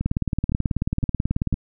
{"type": "two click trains", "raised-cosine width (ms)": 5, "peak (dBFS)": [-9, -13], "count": [28, 4], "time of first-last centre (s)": [[0.06, 1.527], [0.01, 1.541]], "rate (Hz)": [18.4, 1.96], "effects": []}